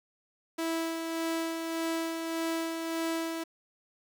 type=tone with tremolo; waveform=sawtooth; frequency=328.1 Hz; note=E4; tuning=8 cents flat; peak=-25 dBFS; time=0.58-3.44 s; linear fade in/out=10 ms; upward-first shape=sine; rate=1.7 Hz; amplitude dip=40%; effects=9-bit